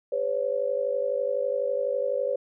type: tone cluster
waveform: sine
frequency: 406.2 / 509 / 561 Hz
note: G#4 / C5 / C#5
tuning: -38 / -48 / +21 cents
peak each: -35 / -27 / -27 dBFS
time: 0.12-2.36 s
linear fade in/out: 5 ms
effects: none